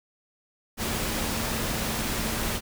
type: tone in noise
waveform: sine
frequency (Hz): 224.5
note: A3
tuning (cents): +35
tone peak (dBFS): -36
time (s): 0.77-2.61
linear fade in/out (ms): 50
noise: pink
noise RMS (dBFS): -29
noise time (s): 0.77-2.61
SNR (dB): -10
effects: none